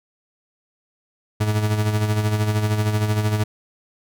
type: tone with tremolo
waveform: 40% pulse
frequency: 106.3 Hz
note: G#2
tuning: 41 cents sharp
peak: -15 dBFS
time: 1.4-3.44 s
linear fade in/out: 10 ms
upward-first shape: sine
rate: 13 Hz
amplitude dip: 55%
effects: none